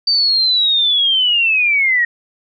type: linear sweep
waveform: sine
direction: down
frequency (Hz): 4634 to 1863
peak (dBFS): -11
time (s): 0.07-2.05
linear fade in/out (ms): 5
effects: none